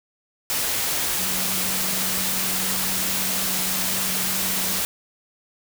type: tone in noise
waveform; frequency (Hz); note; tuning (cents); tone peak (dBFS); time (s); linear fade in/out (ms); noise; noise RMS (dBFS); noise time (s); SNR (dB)
sine; 188.2; F#3; +30; -34; 1.19-4.8; 0; white; -24; 0.5-4.85; -13
effects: none